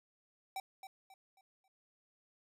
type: tone with echo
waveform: square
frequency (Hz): 771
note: G5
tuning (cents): -29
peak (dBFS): -39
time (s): 0.56-0.6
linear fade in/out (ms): 2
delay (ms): 270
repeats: 4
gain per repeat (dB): -9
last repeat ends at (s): 1.68
effects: none